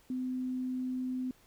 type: tone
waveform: sine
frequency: 255.2 Hz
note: C4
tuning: 43 cents flat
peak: -32 dBFS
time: 0.1-1.31 s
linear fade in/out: 2 ms
effects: pink hiss -64 dBFS RMS until 1.46 s